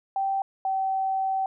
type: tone pair in turn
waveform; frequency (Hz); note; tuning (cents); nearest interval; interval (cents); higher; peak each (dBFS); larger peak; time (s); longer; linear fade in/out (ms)
sine; 779 / 768.3; G5 / G5; -11 / -35; unison; 24; first; -23; neither; 0.16-0.42 / 0.65-1.46; second; 2
effects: none